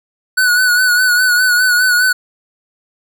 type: tone with vibrato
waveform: square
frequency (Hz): 1480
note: F#6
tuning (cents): 0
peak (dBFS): -10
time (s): 0.37-2.13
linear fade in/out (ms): 10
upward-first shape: sine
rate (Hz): 4.9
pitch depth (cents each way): 44
effects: none